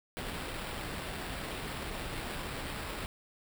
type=noise with sample-and-hold; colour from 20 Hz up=pink; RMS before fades=-39 dBFS; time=0.17-3.06 s; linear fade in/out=0 ms; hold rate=6300 Hz; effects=none